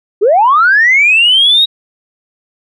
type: linear sweep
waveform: sine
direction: up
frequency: 369.5 to 3831 Hz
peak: -4 dBFS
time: 0.21-1.66 s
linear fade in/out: 20 ms
effects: tanh soft clip ceiling 0 dBFS